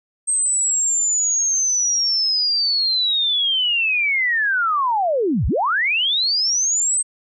sine linear two-way sweep, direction down then up, 8372 to 43.65 to 8372 Hz, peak -16 dBFS, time 0.27-7.03 s, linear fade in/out 20 ms, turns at 5.47 s, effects none

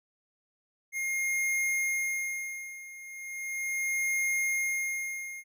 square tone with tremolo, 2133 Hz, C7, 33 cents sharp, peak -27 dBFS, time 0.92-5.44 s, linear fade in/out 50 ms, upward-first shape sine, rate 0.37 Hz, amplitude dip 85%, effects none

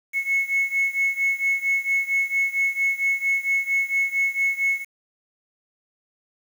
sine beating tone pair, 2192 / 2196.4 Hz, C#7 / C#7, -20 / -17 cents, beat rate 4.4 Hz, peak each -21 / -23 dBFS, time 0.13-4.85 s, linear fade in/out 50 ms, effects tanh soft clip ceiling -14 dBFS + 7-bit

